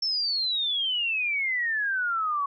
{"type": "exponential sweep", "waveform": "sine", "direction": "down", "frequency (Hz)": [5410, 1108.7], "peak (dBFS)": -24, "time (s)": [0.02, 2.46], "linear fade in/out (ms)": 5, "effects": []}